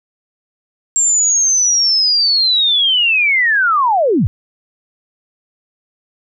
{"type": "linear sweep", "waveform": "sine", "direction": "down", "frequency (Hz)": [7459, 72.7], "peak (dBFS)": -10, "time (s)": [0.96, 4.27], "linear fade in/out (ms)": 0, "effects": []}